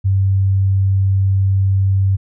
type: tone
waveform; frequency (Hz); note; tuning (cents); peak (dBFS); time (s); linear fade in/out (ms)
sine; 96.8; G2; -21; -11; 0.04-2.17; 20
effects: none